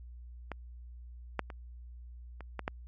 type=clicks; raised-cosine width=0.5 ms; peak=-22 / -15 / -28 / -30 / -21 / -17 dBFS; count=6; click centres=0.517 / 1.393 / 1.502 / 2.407 / 2.593 / 2.679 s; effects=added 60 Hz sine -45 dBFS peak until 2.87 s + MP3 48 kbps